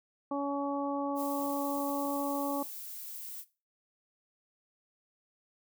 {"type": "harmonic tone", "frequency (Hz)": 281.8, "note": "C#4", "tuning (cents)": 29, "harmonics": [1, 2, 3, 4], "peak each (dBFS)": [-33, -36, -38, -39], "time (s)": [0.31, 2.63], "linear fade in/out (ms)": 5}
{"type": "noise", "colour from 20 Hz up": "violet", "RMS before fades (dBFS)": -43, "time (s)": [1.15, 3.45], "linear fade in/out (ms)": 50}
{"effects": ["noise-tail reverb RT60 0.3 s tail -17 dB re dry"]}